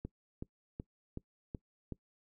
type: click train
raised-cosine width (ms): 3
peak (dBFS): -27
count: 6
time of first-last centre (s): 0.05-1.923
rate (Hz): 2.67
effects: noise-tail reverb RT60 0.1 s tail -22 dB re dry